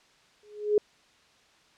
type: tone with exponential growth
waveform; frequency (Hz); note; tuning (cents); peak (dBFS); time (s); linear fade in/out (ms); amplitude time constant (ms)
sine; 418.4; G#4; +13; -16; 0.43-0.78; 2; 74
effects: white hiss -61 dBFS RMS until 1.77 s + low-pass 5000 Hz 12 dB/octave